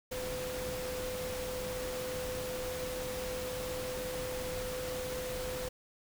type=tone in noise; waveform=sine; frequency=506 Hz; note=B4; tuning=42 cents sharp; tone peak=-37 dBFS; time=0.11-5.69 s; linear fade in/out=10 ms; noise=pink; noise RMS=-41 dBFS; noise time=0.11-5.69 s; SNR=+1 dB; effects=none